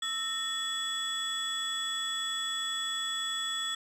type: tone cluster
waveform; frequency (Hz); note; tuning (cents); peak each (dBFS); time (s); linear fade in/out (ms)
sine; 1315 / 1841 / 3393 / 7830; E6 / A#6 / G#7 / B8; -5 / -22 / +36 / -16; -38 / -38 / -31 / -38; 0.02-3.75; 5
effects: tanh soft clip ceiling -26 dBFS